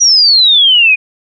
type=exponential sweep; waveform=sine; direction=down; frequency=5900 to 2438 Hz; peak=-4 dBFS; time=0-0.96 s; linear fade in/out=20 ms; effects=none